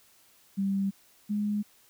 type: tone pair in turn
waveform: sine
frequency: 196 / 207.7 Hz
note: G3 / G#3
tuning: 0 / 0 cents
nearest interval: minor second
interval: 100 cents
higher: second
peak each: -25 / -26 dBFS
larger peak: first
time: 0.57-0.91 / 1.29-1.63 s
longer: neither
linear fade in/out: 20 ms
effects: white hiss -61 dBFS RMS until 1.89 s